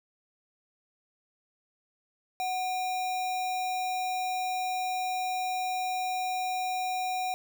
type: tone with sample-and-hold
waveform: sine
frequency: 740 Hz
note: F#5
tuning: in tune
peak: -28 dBFS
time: 2.4-7.34 s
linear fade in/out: 0 ms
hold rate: 3150 Hz
effects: none

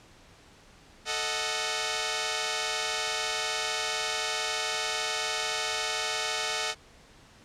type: chord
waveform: 5% pulse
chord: D# diminished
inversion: second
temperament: equal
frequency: 440 / 622.3 / 740 Hz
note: A4 / D#5 / F#5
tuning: 0 / 0 / 0 cents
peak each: -21 dBFS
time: 1.05-6.75 s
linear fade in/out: 50 ms
effects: pink hiss -55 dBFS RMS until 7.44 s + low-pass 7000 Hz 12 dB/octave

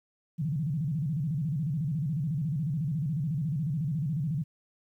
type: tone with vibrato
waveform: sine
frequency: 150 Hz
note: D3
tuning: 37 cents sharp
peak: -27 dBFS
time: 0.38-4.44 s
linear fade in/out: 20 ms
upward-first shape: square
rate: 14 Hz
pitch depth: 180 cents each way
effects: 11-bit

